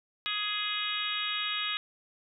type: harmonic tone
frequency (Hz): 417.4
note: G#4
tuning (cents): +9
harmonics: 3 / 4 / 5 / 6 / 7 / 8 / 9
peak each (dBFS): -38 / -40 / -40 / -37 / -38 / -36 / -36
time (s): 0.26-1.77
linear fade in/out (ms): 0
effects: none